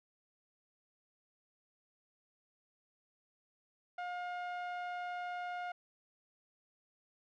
sawtooth tone with low-pass filter, 713 Hz, F5, 36 cents sharp, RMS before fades -41 dBFS, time 3.98-5.72 s, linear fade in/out 5 ms, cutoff 1900 Hz, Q 0.81, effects none

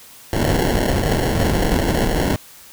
pink noise with sample-and-hold, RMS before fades -18 dBFS, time 0.33-2.36 s, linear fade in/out 0 ms, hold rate 1225 Hz, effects white hiss -43 dBFS RMS until 2.72 s

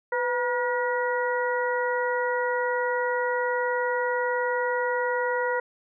harmonic tone with a mistuned harmonic, 479.9 Hz, B4, 50 cents flat, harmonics 1 / 2 / 3 / 4, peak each -26 / -29 / -31 / -32 dBFS, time 0.12-5.6 s, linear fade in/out 5 ms, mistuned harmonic 1, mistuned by +66 cents, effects none

